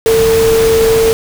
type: tone in noise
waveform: sine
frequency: 450.2 Hz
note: A4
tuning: 40 cents sharp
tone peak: -7 dBFS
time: 0.06-1.13 s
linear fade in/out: 0 ms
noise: pink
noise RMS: -18 dBFS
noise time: 0.06-1.13 s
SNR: +8 dB
effects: none